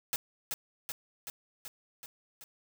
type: noise with echo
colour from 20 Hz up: white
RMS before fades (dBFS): -32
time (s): 0.13-0.16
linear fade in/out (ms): 0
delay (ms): 380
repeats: 6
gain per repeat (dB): -3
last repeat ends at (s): 2.44
effects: none